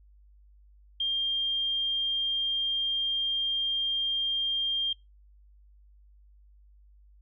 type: tone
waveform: sine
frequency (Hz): 3200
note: G7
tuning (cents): +35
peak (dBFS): -25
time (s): 1-4.93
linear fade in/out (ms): 5
effects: noise-tail reverb RT60 0.2 s tail -22 dB re dry + added 50 Hz sine -54 dBFS peak until 7.21 s